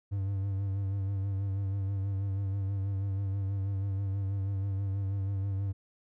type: tone with vibrato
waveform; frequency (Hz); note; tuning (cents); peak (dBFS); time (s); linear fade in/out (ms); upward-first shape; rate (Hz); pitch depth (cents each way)
triangle; 98; G2; 0; -27; 0.11-5.73; 20; sine; 6.2; 39
effects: none